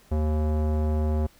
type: tone with low-pass filter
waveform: square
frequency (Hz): 76.8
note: D#2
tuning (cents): -22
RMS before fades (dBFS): -24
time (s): 0.11-1.27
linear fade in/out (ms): 10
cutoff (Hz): 690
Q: 1.1
effects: pink hiss -57 dBFS RMS until 1.39 s